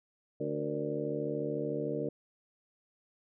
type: harmonic tone with a mistuned harmonic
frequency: 73.6 Hz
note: D2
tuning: 4 cents sharp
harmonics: 2 / 3 / 4 / 5 / 6 / 7 / 8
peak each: -40 / -43 / -38 / -40 / -36 / -44 / -40 dBFS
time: 0.4-2.09 s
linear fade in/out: 5 ms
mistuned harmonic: 6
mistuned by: +77 cents
effects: none